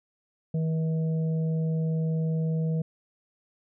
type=harmonic tone; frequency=160.3 Hz; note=E3; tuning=48 cents flat; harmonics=1 / 3 / 4; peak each=-24 / -37 / -44 dBFS; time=0.54-2.82 s; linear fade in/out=5 ms; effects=none